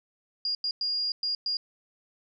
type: tone bursts at uneven times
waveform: sine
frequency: 4837 Hz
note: D#8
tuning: 50 cents flat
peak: -26 dBFS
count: 5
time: 0.45-0.55 / 0.64-0.71 / 0.81-1.12 / 1.23-1.35 / 1.46-1.57 s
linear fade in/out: 2 ms
effects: none